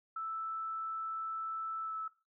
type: tone with pitch glide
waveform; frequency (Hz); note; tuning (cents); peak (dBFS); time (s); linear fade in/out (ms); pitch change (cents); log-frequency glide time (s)
sine; 1318.5 to 1307.9; E6 to E6; 0 to -14; -36; 0.16-2.08; 5; -14; 1.81-1.95
effects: noise-tail reverb RT60 0.3 s tail -17 dB re dry